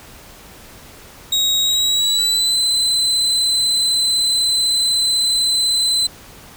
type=tone with pitch glide; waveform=35% pulse; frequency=3792 to 4041 Hz; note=A#7 to B7; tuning=+29 to +39 cents; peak=-13 dBFS; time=1.32-6.07 s; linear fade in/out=5 ms; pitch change=+110 cents; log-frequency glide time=1.61-2.56 s; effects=pink hiss -41 dBFS RMS until 6.56 s